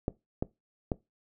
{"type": "clicks", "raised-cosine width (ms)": 2, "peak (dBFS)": -15, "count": 3, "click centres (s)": [0.081, 0.425, 0.918], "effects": ["noise-tail reverb RT60 0.2 s tail -20 dB re dry"]}